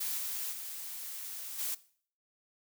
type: noise with level steps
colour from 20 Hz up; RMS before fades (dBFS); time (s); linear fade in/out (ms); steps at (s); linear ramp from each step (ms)
blue; -35 / -37 / -42 / -35; 0-1.75; 10; 0.17 / 0.51 / 1.58; 20
effects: noise-tail reverb RT60 0.5 s tail -18 dB re dry